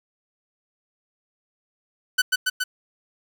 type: tone with echo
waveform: sawtooth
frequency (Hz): 1500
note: F#6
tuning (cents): +23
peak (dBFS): -12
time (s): 2.18-2.22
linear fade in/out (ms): 10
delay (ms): 140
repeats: 3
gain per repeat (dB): -2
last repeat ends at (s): 2.64
effects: 8-bit